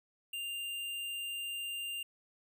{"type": "tone with hard clipping", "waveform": "sine", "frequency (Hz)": 2794, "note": "F7", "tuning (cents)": 0, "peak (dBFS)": -38, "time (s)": [0.33, 2.03], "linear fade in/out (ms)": 5, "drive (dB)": 16, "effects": []}